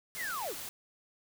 white noise, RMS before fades -42 dBFS, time 0.15-0.69 s, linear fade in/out 0 ms
triangle linear sweep, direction down, 2208 to 234.1 Hz, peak -33 dBFS, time 0.16-0.55 s, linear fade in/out 50 ms
effects none

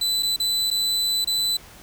40% pulse tone with dropouts, 3999 Hz, B7, 21 cents sharp, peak -19 dBFS, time 0.01-1.57 s, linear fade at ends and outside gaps 5 ms, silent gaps 0.226-0.23 / 0.363-0.399 / 0.704-0.711 / 1.246-1.272 s, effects pink hiss -46 dBFS RMS until 1.82 s

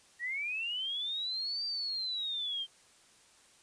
sine linear two-way sweep, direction up then down, 1864.7 to 4699 to 3122 Hz, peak -33 dBFS, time 0.19-2.67 s, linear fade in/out 50 ms, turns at 1.65 s, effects white hiss -62 dBFS RMS until 3.62 s + resampled to 22050 Hz

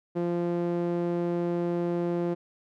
sawtooth tone with band-pass filter, 173.1 Hz, F3, 15 cents flat, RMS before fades -28 dBFS, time 0.15-2.35 s, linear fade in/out 20 ms, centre 370 Hz, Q 1.5, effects none

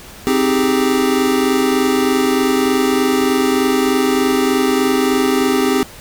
square chord, Ab major seventh, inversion first, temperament equal, 261.6 / 311.1 / 392 / 415.3 Hz, C4 / Eb4 / G4 / Ab4, 0 / 0 / 0 / 0 cents, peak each -17 / -22 / -18 / -22 dBFS, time 0.27-5.83 s, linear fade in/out 0 ms, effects pink hiss -37 dBFS RMS until 6 s

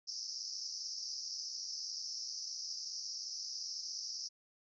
pink band-pass noise, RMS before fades -43 dBFS, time 0.07-4.29 s, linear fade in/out 20 ms, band 4900 to 5800 Hz, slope 96 dB/octave, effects none

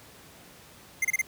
square tone bursts, 2093 Hz, C7, in tune, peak -23 dBFS, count 4, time 1.02-1.216 s, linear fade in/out 5 ms, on 28 ms, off 28 ms, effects pink hiss -51 dBFS RMS until 1.27 s + high-pass 80 Hz 12 dB/octave

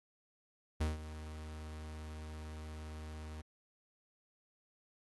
45% pulse tone with ADSR envelope, 77.5 Hz, D#2, 6 cents flat, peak -30 dBFS, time 0.8-3.42 s, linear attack 13 ms, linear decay 160 ms, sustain -14 dB, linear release 14 ms, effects AAC 32 kbps

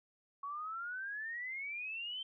sine exponential sweep, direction up, 1109 to 3136 Hz, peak -39 dBFS, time 0.43-2.23 s, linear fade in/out 5 ms, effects none

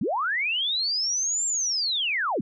sine linear two-way sweep, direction up then down, 145.8 to 7459 to 145.8 Hz, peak -23 dBFS, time 0.01-2.41 s, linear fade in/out 5 ms, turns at 1.46 s, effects none

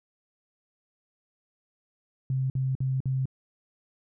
sine tone bursts, 131.8 Hz, C3, 13 cents sharp, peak -24 dBFS, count 4, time 2.3-3.256 s, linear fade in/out 2 ms, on 200 ms, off 52 ms, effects none

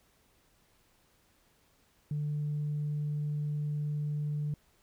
sine tone, 148.4 Hz, D3, 18 cents sharp, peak -29 dBFS, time 2.11-4.54 s, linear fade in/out 2 ms, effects tanh soft clip ceiling -27 dBFS + pink hiss -68 dBFS RMS until 4.82 s

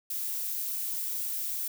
violet noise, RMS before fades -33 dBFS, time 0.1-1.68 s, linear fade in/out 5 ms, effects none

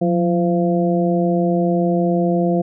harmonic tone with a mistuned harmonic, 171.8 Hz, F3, 28 cents flat, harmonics 1 / 2 / 3 / 4, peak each -17 / -20 / -22 / -23 dBFS, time 0.01-2.62 s, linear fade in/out 10 ms, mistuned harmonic 1, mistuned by +65 cents, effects none

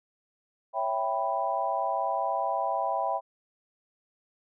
sine chord, C# half-diminished seventh, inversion none, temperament equal, 554.4 / 659.3 / 784 / 987.8 Hz, C#5 / E5 / G5 / B5, 0 / 0 / 0 / 0 cents, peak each -35 / -31 / -30 / -31 dBFS, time 0.73-3.21 s, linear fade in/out 50 ms, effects none

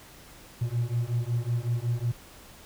triangle beating tone pair, 116.6 / 122 Hz, A#2 / B2, +1 / -21 cents, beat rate 5.4 Hz, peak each -26 dBFS, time 0.61-2.12 s, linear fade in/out 10 ms, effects tanh soft clip ceiling -17 dBFS + pink hiss -50 dBFS RMS until 2.65 s

